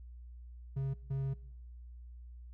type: tone bursts at uneven times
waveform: triangle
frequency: 135.6 Hz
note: C#3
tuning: 38 cents flat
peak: -30 dBFS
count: 2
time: 0.76-0.94 / 1.1-1.34 s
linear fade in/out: 10 ms
effects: noise-tail reverb RT60 0.8 s tail -21 dB re dry + added 60 Hz sine -47 dBFS peak until 2.53 s